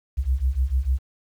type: beating tone pair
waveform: sine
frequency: 61.74 / 68.44 Hz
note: B1 / C#2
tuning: 0 / -22 cents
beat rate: 6.7 Hz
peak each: -23 / -22 dBFS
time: 0.17-0.99 s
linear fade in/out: 20 ms
effects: 9-bit